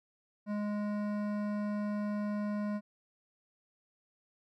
sine tone with hard clipping, 207.7 Hz, G#3, in tune, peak -34 dBFS, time 0.46-2.81 s, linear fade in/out 50 ms, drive 14 dB, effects none

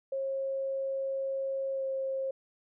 sine tone with pitch glide, 540 to 534.7 Hz, C#5 to C5, -45 to +37 cents, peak -30 dBFS, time 0.12-2.31 s, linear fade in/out 5 ms, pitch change -18 cents, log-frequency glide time 1.73-1.84 s, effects none

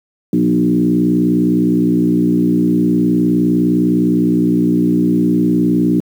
sine tone with frequency modulation, 240.1 Hz, B3, 49 cents flat, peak -9 dBFS, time 0.33-6 s, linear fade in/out 2 ms, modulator 59.6 Hz, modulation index 1.6, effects high-pass 150 Hz 12 dB/octave + 7-bit

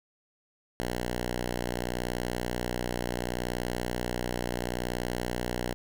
5% pulse tone, 60.7 Hz, B1, 29 cents flat, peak -19 dBFS, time 0.8-5.74 s, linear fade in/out 0 ms, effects none

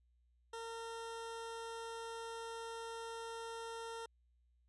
20% pulse tone, 457.6 Hz, A#4, 32 cents flat, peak -39 dBFS, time 0.53-4.06 s, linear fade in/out 5 ms, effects added 60 Hz sine -70 dBFS peak until 4.68 s + resampled to 24000 Hz

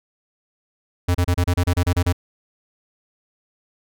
square tone bursts, 88.4 Hz, F2, 22 cents sharp, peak -16 dBFS, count 11, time 1.08-2.128 s, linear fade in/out 10 ms, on 68 ms, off 30 ms, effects none

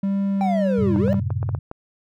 triangle tone with vibrato, 196 Hz, G3, in tune, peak -17 dBFS, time 0.03-1.2 s, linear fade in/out 5 ms, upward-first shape sine, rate 1.3 Hz, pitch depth 14 cents each way
triangle linear two-way sweep, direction down then up, 793 to 293.7 to 620 Hz, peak -19 dBFS, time 0.41-1.13 s, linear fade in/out 0 ms, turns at 0.97 s
sine chord, F# diminished, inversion none, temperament just, 92.5 / 111 / 133.2 Hz, F#2 / A2 / C3, 0 / +16 / +31 cents, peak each -25 / -26 / -27 dBFS, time 0.78-1.59 s, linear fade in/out 10 ms
clicks, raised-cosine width 1 ms, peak -18 dBFS, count 8, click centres 0.961 / 1.08 / 1.143 / 1.305 / 1.429 / 1.491 / 1.549 / 1.714 s
effects none

